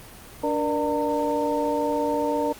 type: tone cluster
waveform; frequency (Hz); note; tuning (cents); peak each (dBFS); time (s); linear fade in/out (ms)
sine; 291 / 474.2 / 594 / 911; D4 / A#4 / D5 / A#5; -16 / +30 / +20 / -40; -27; 0.43-2.53; 10
effects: pink hiss -44 dBFS RMS until 2.59 s + Opus 32 kbps